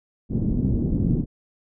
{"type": "low-pass noise", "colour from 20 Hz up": "white", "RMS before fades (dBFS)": -22, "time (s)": [0.29, 1.26], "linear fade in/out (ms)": 50, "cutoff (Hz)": 260, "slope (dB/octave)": 24, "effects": []}